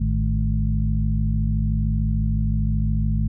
harmonic tone with a mistuned harmonic, 53.5 Hz, A1, 48 cents flat, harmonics 1 / 2 / 3 / 4, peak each -21 / -24 / -26 / -27 dBFS, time 0-3.28 s, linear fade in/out 10 ms, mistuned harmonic 3, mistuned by -83 cents, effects none

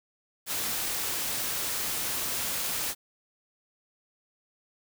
white noise, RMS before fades -31 dBFS, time 0.46-2.95 s, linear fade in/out 50 ms, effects none

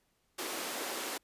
pink high-pass noise, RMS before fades -38 dBFS, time 0.38-1.18 s, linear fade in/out 10 ms, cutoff 290 Hz, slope 24 dB/octave, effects pink hiss -75 dBFS RMS until 1.23 s + resampled to 32000 Hz

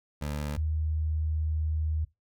20% pulse / sine tone pair in turn, 73.6 / 77.98 Hz, D2 / D#2, +4 / +4 cents, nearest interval minor second, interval 100 cents, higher second, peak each -26 dBFS, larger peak neither, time 0.21-0.57 / 0.57-2.05 s, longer second, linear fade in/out 10 ms, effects noise-tail reverb RT60 0.2 s tail -20 dB re dry

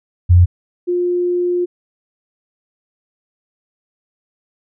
sine tone pair in turn, 88.6 / 354.4 Hz, F2 / F4, +25 / +25 cents, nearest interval 2 octaves, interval 2400 cents, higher second, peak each -5 / -14 dBFS, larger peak first, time 0.29-0.46 / 0.87-1.66 s, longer second, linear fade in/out 20 ms, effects none

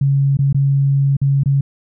sine tone with dropouts, 138.59 Hz, C#3, in tune, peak -11 dBFS, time 0.01-1.61 s, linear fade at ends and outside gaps 5 ms, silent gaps 0.371-0.389 / 0.528-0.545 / 1.168-1.215 / 1.435-1.458 s, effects none

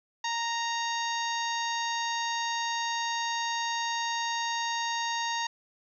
harmonic tone, 930 Hz, A#5, 4 cents flat, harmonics 1 / 2 / 3 / 4 / 5 / 6 / 7, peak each -31 / -35 / -40 / -37 / -41 / -43 / -40 dBFS, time 0.24-5.47 s, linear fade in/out 5 ms, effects 11-bit

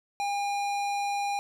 sine tone with hard clipping, 808 Hz, G#5, 48 cents flat, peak -29 dBFS, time 0.2-1.39 s, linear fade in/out 0 ms, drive 16 dB, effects none

